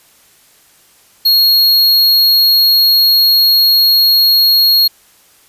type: tone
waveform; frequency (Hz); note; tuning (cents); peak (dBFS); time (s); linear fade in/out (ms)
square; 4295; C8; +44; -7; 1.25-4.88; 10
effects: white hiss -48 dBFS RMS until 5.48 s + resampled to 32000 Hz